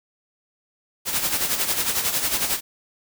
white noise with tremolo, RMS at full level -21 dBFS, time 1.05-2.61 s, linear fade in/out 50 ms, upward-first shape sine, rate 11 Hz, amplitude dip 60%, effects none

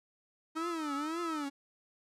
45% pulse tone with vibrato, 311.5 Hz, D#4, 2 cents sharp, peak -35 dBFS, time 0.55-1.5 s, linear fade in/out 20 ms, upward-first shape triangle, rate 1.9 Hz, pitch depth 210 cents each way
sine tone with tremolo, 1300 Hz, E6, 24 cents flat, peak -36 dBFS, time 0.56-1.45 s, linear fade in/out 10 ms, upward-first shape sine, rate 3.1 Hz, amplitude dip 50%
effects low-pass 10000 Hz 12 dB/octave

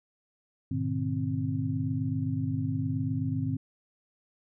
sine tone cluster, 105 / 124.1 / 152.4 / 263.1 Hz, G#2 / B2 / D#3 / C4, +19 / +9 / -36 / +10 cents, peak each -32 / -34 / -33 / -32 dBFS, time 0.71-3.57 s, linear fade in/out 5 ms, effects none

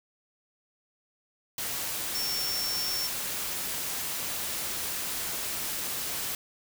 sine tone in noise, 5440 Hz, F8, 46 cents flat, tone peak -30 dBFS, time 2.15-3.07 s, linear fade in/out 2 ms, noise white, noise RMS -33 dBFS, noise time 1.58-6.35 s, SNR 0 dB, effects none

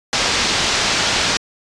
white low-pass noise, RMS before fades -18 dBFS, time 0.13-1.37 s, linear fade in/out 0 ms, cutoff 5800 Hz, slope 24 dB/octave, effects resampled to 22050 Hz

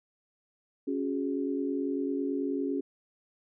sine chord, C# suspended fourth, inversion none, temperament equal with one note detuned, 277.2 / 365.5 / 415.3 Hz, C#4 / F#4 / G#4, 0 / -21 / 0 cents, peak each -30 / -35 / -35 dBFS, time 0.87-2.81 s, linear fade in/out 10 ms, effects none

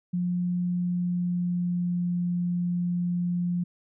sine tone with pitch glide, 177.6 to 175.86 Hz, F3 to F3, +29 to +12 cents, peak -24 dBFS, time 0.13-3.64 s, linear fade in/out 10 ms, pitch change -17 cents, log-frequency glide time 0.61-2.19 s, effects none

